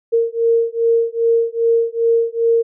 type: beating tone pair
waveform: sine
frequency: 460 / 462.5 Hz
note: A#4 / A#4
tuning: -23 / -14 cents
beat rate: 2.5 Hz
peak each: -16 dBFS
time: 0.12-2.63 s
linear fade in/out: 20 ms
effects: none